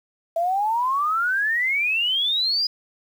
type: exponential sweep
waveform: sine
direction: up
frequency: 657 to 4978 Hz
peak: -19 dBFS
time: 0.36-2.67 s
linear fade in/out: 5 ms
effects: 8-bit